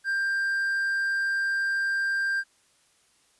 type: tone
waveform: triangle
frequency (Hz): 1587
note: G6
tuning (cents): +21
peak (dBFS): -22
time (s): 0.04-2.44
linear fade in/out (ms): 50
effects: white hiss -64 dBFS RMS until 3.39 s + resampled to 24000 Hz